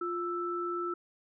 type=tone pair together; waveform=sine; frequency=350.2 / 1322 Hz; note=F4 / E6; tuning=+5 / +5 cents; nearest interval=octave + major seventh; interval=2300 cents; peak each=-34 / -34 dBFS; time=0.01-0.94 s; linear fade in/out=5 ms; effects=none